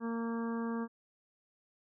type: harmonic tone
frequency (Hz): 230.4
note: A#3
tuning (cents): -20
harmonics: 1 / 2 / 3 / 4 / 5 / 6 / 7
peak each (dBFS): -34 / -41 / -52 / -46 / -46 / -54 / -50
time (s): 0-0.88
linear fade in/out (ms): 50
effects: none